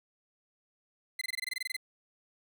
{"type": "tone bursts", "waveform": "30% pulse", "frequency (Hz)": 2051, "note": "C7", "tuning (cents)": -35, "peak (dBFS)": -29, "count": 13, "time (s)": [1.19, 1.766], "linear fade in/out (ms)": 5, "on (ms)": 24, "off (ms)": 22, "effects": []}